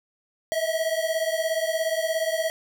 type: beating tone pair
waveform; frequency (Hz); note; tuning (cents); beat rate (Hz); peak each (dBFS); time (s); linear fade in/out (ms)
square; 637 / 654; D#5 / E5; +41 / -14; 17; -27; 0.52-2.5; 0
effects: none